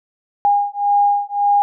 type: beating tone pair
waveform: sine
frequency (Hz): 813 / 814.8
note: G#5 / G#5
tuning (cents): -37 / -33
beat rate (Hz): 1.8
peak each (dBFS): -16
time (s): 0.45-1.62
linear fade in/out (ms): 0
effects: none